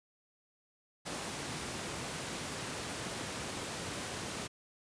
pink high-pass noise, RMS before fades -40 dBFS, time 1.05-4.48 s, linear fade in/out 20 ms, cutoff 110 Hz, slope 12 dB/octave, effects resampled to 22050 Hz

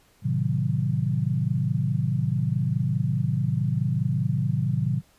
sine chord, A diminished seventh, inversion none, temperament equal, 110 / 130.81 / 155.56 / 185 Hz, A2 / C3 / Eb3 / Gb3, 0 / 0 / 0 / 0 cents, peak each -28 / -25 / -27 / -30 dBFS, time 0.22-5.02 s, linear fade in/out 50 ms, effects pink hiss -60 dBFS RMS until 5.18 s + resampled to 32000 Hz

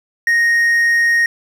triangle tone, 1864.7 Hz, A#6, in tune, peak -9 dBFS, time 0.27-1.26 s, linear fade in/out 2 ms, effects none

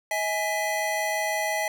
square tone cluster, 638 / 833 / 2000 Hz, D#5 / G#5 / B6, +43 / +5 / +21 cents, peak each -30 dBFS, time 0.11-1.68 s, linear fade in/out 2 ms, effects none

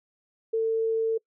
sine tone, 448.5 Hz, A4, 33 cents sharp, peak -22 dBFS, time 0.53-1.18 s, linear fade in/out 10 ms, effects noise-tail reverb RT60 0.1 s tail -25 dB re dry

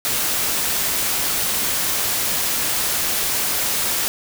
white noise, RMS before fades -21 dBFS, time 0.05-4.08 s, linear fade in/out 0 ms, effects none

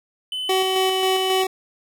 triangle tone with pitch glide, 3025 to 2990 Hz, F#7 to F#7, +38 to +17 cents, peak -23 dBFS, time 0.32-1.42 s, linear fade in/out 2 ms, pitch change -21 cents, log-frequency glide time 0.64-0.98 s
25% pulse tone with tremolo, 377.6 Hz, F#4, 35 cents sharp, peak -14 dBFS, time 0.49-1.47 s, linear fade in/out 5 ms, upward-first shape square, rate 3.7 Hz, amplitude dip 30%
effects none

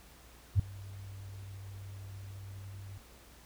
sine tone with ADSR envelope, 98 Hz, G2, in tune, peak -19 dBFS, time 0.55-2.98 s, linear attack 44 ms, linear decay 4 ms, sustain -24 dB, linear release 4 ms, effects added 59 Hz sine -58 dBFS peak until 3.45 s + pink hiss -58 dBFS RMS until 3.45 s

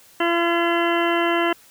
harmonic tone, 340.5 Hz, F4, 44 cents flat, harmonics 1 / 2 / 3 / 4 / 5 / 6 / 8 / 9, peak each -21 / -24 / -26 / -27 / -28 / -29 / -30 / -31 dBFS, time 0.2-1.53 s, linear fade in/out 5 ms, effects white hiss -51 dBFS RMS until 1.7 s

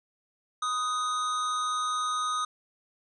square tone with amplitude modulation, 1247 Hz, D#6, 3 cents sharp, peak -26 dBFS, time 0.62-2.45 s, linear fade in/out 5 ms, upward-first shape sine, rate 244 Hz, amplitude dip 40%, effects resampled to 22050 Hz

